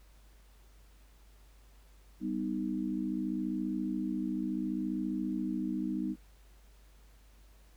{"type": "chord", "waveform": "sine", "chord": "G augmented", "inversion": "none", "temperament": "equal with one note detuned", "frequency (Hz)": [196, 250.4, 311.1], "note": ["G3", "B3", "D#4"], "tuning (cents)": [0, 24, 0], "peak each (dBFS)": [-36, -36, -35], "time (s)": [2.2, 6.16], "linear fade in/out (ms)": 50, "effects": ["added 50 Hz sine -56 dBFS peak until 7.76 s", "pink hiss -66 dBFS RMS until 7.76 s"]}